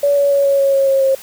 sine tone with pitch steps, 570 / 565.1 / 560.2 / 555.4 / 550.6 / 545.8 / 541.1 / 536.5 Hz, C#5 / C#5 / C#5 / C#5 / C#5 / C#5 / C#5 / C5, +48 / +33 / +18 / +3 / -12 / -27 / -42 / +43 cents, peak -10 dBFS, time 0.03-1.15 s, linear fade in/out 5 ms, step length 140 ms, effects white hiss -37 dBFS RMS until 1.22 s

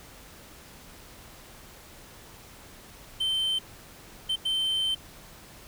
triangle tone bursts at uneven times, 3099 Hz, G7, 21 cents flat, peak -23 dBFS, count 3, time 3.2-3.59 / 4.29-4.36 / 4.45-4.95 s, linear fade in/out 10 ms, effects pink hiss -49 dBFS RMS until 5.67 s

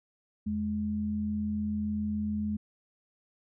sine tone pair together, 83.83 / 210.8 Hz, E2 / G#3, +30 / +26 cents, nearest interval octave + major third, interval 1596 cents, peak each -37 / -29 dBFS, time 0.46-2.57 s, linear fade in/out 10 ms, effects none

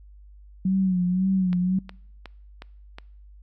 sine tone with vibrato, 185 Hz, F#3, in tune, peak -19 dBFS, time 0.65-1.79 s, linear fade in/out 5 ms, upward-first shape sine, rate 1.9 Hz, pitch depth 64 cents each way
click train, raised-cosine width 0.3 ms, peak -22 dBFS, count 5, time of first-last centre 1.53-2.985 s, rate 2.75 Hz
effects noise-tail reverb RT60 0.7 s tail -24 dB re dry + added 50 Hz sine -45 dBFS peak until 3.42 s

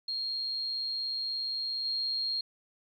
sine tone with level steps, 4239 Hz, C8, 22 cents sharp, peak -31 / -29 dBFS, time 0.08-2.41 s, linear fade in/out 5 ms, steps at 1.84 s, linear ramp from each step 20 ms, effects 11-bit

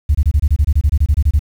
sine tone bursts, 73.42 Hz, D2, in tune, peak -7 dBFS, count 16, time 0.09-1.393 s, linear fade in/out 10 ms, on 58 ms, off 25 ms, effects tanh soft clip ceiling -5 dBFS + 7-bit

